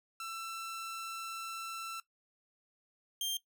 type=tone pair in turn; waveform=sawtooth; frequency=1338 / 3182 Hz; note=E6 / G7; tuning=+25 / +25 cents; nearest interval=octave + minor third; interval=1500 cents; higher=second; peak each=-36 / -29 dBFS; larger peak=second; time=0.2-2 / 3.21-3.37 s; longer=first; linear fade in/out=2 ms; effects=noise-tail reverb RT60 0.1 s tail -17 dB re dry